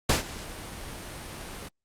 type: noise with ADSR envelope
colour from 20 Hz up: pink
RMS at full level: -21 dBFS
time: 0.09-1.69 s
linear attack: 6 ms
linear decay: 130 ms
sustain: -18 dB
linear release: 15 ms
effects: low-pass 11000 Hz 12 dB/octave + Opus 48 kbps